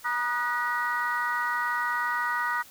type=tone cluster; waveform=sine; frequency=957 / 1231 / 1477 / 1916 Hz; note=A#5 / D#6 / F#6 / A#6; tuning=+45 / -19 / -3 / +47 cents; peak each=-30 dBFS; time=0.04-2.63 s; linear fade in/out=20 ms; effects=tanh soft clip ceiling -18 dBFS + white hiss -51 dBFS RMS until 2.7 s